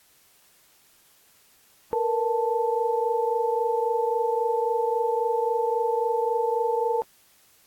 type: tone cluster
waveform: sine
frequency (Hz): 456.4 / 480.1 / 881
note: A#4 / B4 / A5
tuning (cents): -37 / -49 / +2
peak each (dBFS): -26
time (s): 1.93-7.02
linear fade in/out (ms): 0
effects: white hiss -59 dBFS RMS until 7.66 s + AAC 64 kbps